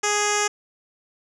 10% pulse tone with low-pass filter, 415.3 Hz, G#4, in tune, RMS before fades -22 dBFS, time 0.03-0.48 s, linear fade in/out 10 ms, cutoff 7200 Hz, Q 3.4, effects none

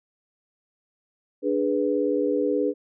sine chord, G# diminished, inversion second, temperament equal, 293.7 / 415.3 / 493.9 Hz, D4 / G#4 / B4, 0 / 0 / 0 cents, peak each -25 dBFS, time 1.42-2.74 s, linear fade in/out 50 ms, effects none

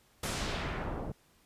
pink noise with low-pass filter sweep, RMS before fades -36 dBFS, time 0.23-1.12 s, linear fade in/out 5 ms, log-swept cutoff 12000 to 500 Hz, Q 1, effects pink hiss -66 dBFS RMS until 1.45 s + resampled to 32000 Hz

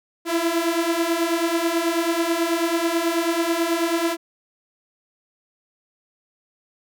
sawtooth beating tone pair, 329.6 / 338.8 Hz, E4 / E4, 0 / +48 cents, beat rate 9.2 Hz, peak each -20 / -18 dBFS, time 0.25-4.17 s, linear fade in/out 50 ms, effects none

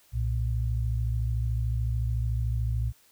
sine tone pair together, 61.74 / 115.41 Hz, B1 / A#2, 0 / -17 cents, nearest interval major seventh, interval 1083 cents, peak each -27 / -28 dBFS, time 0.12-2.93 s, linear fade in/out 50 ms, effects white hiss -61 dBFS RMS until 3.11 s

